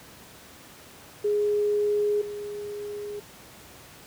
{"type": "tone pair in turn", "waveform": "sine", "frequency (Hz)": [415.3, 412.9], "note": ["G#4", "G#4"], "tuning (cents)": [0, -10], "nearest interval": "unison", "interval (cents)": 10, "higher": "first", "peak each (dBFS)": [-21, -32], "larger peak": "first", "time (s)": [[1.24, 2.22], [2.22, 3.2]], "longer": "neither", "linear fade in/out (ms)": 10, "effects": ["pink hiss -48 dBFS RMS until 4.06 s", "high-pass 80 Hz 12 dB/octave"]}